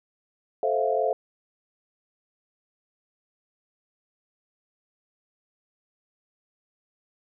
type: chord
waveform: sine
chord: F major seventh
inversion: first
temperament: just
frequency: 436.5 / 523.8 / 654.8 / 698.5 Hz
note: A4 / C5 / E5 / F5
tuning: -14 / +2 / -12 / 0 cents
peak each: -27 dBFS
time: 0.63-1.13 s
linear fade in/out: 2 ms
effects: none